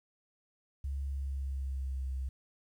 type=tone with pitch glide; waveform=sine; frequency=69.1 to 65.68 Hz; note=C#2 to C2; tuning=-5 to +7 cents; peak=-33 dBFS; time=0.84-2.29 s; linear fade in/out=5 ms; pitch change=-88 cents; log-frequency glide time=1.04-2.11 s; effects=11-bit